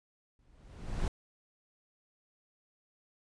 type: noise with exponential growth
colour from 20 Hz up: brown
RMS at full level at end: -29 dBFS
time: 0.39-1.08 s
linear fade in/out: 1 ms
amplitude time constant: 150 ms
effects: resampled to 22050 Hz